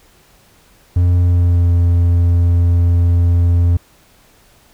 triangle tone with pitch glide, 88.3 to 86.48 Hz, F2 to F2, +20 to -16 cents, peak -7 dBFS, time 0.96-3.77 s, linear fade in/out 5 ms, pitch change -36 cents, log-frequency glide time 1.18-1.69 s, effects pink hiss -50 dBFS RMS until 4.73 s

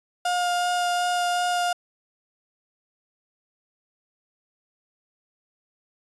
35% pulse tone with vibrato, 710 Hz, F5, 28 cents sharp, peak -20 dBFS, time 0.25-1.73 s, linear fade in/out 5 ms, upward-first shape sine, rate 2.7 Hz, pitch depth 9 cents each way, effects resampled to 24000 Hz

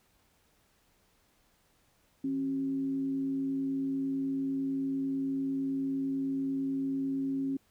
sine tone with frequency modulation, 270.9 Hz, C#4, 40 cents flat, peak -29 dBFS, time 2.24-7.57 s, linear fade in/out 5 ms, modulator 111 Hz, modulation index 0.24, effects pink hiss -69 dBFS RMS until 7.7 s

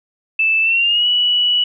sine tone with pitch glide, 2637 to 2943 Hz, E7 to F#7, 0 to -10 cents, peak -12 dBFS, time 0.39-1.64 s, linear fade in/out 5 ms, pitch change +190 cents, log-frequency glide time 0.62-1.07 s, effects none

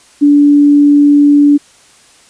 sine tone, 289.4 Hz, D4, 25 cents flat, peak -3 dBFS, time 0.21-1.58 s, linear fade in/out 20 ms, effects white hiss -44 dBFS RMS until 2.29 s + resampled to 22050 Hz

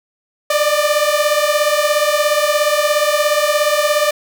sawtooth beating tone pair, 587.3 / 604.3 Hz, D5 / D5, 0 / +49 cents, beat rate 17 Hz, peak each -12 dBFS, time 0.5-4.11 s, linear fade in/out 5 ms, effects none

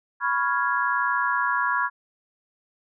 sine chord, C# dominant seventh, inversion third, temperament equal, 987.8 / 1108.7 / 1396.9 / 1661.2 Hz, B5 / C#6 / E#6 / G#6, 0 / 0 / 0 / 0 cents, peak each -26 / -27 / -27 / -26 dBFS, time 0.2-1.9 s, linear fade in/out 50 ms, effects none

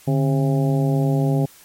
harmonic tone with a mistuned harmonic, 134.6 Hz, C3, 49 cents sharp, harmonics 1 / 2 / 3 / 4 / 5 / 6, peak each -17 / -23 / -27 / -29 / -31 / -33 dBFS, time 0.07-1.46 s, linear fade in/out 10 ms, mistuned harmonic 1, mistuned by +140 cents, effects white hiss -48 dBFS RMS until 1.64 s + MP3 64 kbps

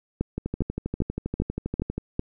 two click trains, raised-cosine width 3 ms, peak -15 / -11 dBFS, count 21 / 6, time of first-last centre 0.38-1.98 / 0.21-2.194 s, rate 12.5 / 2.52 Hz, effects none

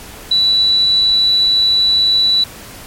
sine tone, 3951 Hz, B7, in tune, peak -9 dBFS, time 0.31-2.44 s, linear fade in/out 5 ms, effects pink hiss -34 dBFS RMS until 2.86 s + MP3 64 kbps

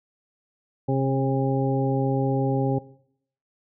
harmonic tone with a mistuned harmonic, 134.7 Hz, C#3, 49 cents flat, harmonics 1 / 2 / 3 / 4 / 6, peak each -23 / -26 / -28 / -29 / -31 dBFS, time 0.88-2.79 s, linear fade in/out 10 ms, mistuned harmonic 1, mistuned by -21 cents, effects noise-tail reverb RT60 0.7 s tail -20 dB re dry

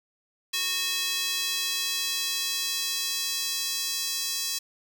square tone with high-pass filter sweep, 367.2 Hz, F#4, 13 cents flat, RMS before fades -29 dBFS, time 0.53-4.59 s, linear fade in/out 10 ms, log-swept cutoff 3200 to 4800 Hz, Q 1.4, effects none

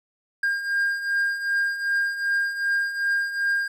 triangle beating tone pair, 1607 / 1609.6 Hz, G6 / G6, +43 / +45 cents, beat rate 2.6 Hz, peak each -27 / -21 dBFS, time 0.43-3.68 s, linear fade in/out 5 ms, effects none

